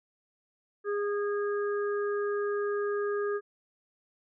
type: harmonic tone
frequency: 410 Hz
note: G#4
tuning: 22 cents flat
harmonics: 1 / 3 / 4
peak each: -28 / -38 / -40 dBFS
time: 0.84-3.41 s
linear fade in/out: 50 ms
effects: none